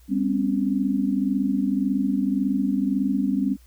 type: tone cluster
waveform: sine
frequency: 199.8 / 254.2 / 276 Hz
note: G3 / C4 / C#4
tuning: +33 / -50 / -7 cents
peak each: -24 / -25 / -24 dBFS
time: 0.08-3.57 s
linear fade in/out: 50 ms
effects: added 60 Hz sine -49 dBFS peak until 3.66 s + white hiss -60 dBFS RMS until 3.66 s